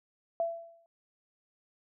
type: tone with exponential decay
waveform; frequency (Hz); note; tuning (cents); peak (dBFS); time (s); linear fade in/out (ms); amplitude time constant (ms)
sine; 671; E5; +31; -25; 0.4-0.86; 1; 99
effects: none